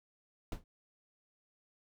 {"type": "noise with exponential decay", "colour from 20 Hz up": "brown", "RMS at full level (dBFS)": -31, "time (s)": [0.52, 0.64], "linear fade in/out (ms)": 2, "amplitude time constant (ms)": 25, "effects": []}